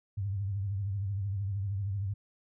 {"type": "tone with vibrato", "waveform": "sine", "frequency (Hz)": 99, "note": "G2", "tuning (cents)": 18, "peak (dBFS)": -30, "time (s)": [0.17, 2.14], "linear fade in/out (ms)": 10, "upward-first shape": "triangle", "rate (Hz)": 13, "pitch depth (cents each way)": 110, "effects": []}